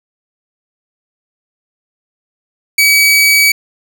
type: tone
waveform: sawtooth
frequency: 2278 Hz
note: C#7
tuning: 47 cents sharp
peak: -3 dBFS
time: 2.78-3.52 s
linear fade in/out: 5 ms
effects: none